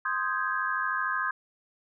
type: chord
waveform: sine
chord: Ab major seventh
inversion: first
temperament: equal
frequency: 1046.5 / 1244.5 / 1568 / 1661.2 Hz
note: C6 / Eb6 / G6 / Ab6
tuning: 0 / 0 / 0 / 0 cents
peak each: -32 dBFS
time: 0.05-1.31 s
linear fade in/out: 5 ms
effects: none